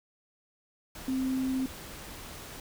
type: tone in noise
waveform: sine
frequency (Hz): 261.6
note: C4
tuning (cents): 0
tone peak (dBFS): -27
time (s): 1.08-1.66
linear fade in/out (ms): 2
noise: pink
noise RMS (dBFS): -44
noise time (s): 0.95-2.6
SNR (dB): +14
effects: none